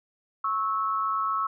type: tone pair together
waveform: sine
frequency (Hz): 1100 / 1308.1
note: C#6 / E6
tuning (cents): -14 / -14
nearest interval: minor third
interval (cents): 300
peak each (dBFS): -27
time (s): 0.44-1.47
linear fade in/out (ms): 5
effects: none